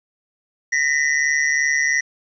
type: ring-modulated tone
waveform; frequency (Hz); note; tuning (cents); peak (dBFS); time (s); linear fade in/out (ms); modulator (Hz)
square; 1923; B6; -47; -14; 0.72-2.01; 10; 71.4
effects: resampled to 16000 Hz + 8-bit